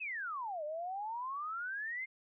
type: exponential two-way sweep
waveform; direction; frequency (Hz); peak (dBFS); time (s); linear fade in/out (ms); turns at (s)
sine; down then up; 2671 to 587.3 to 2137; -37; 0-2.06; 20; 0.64
effects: none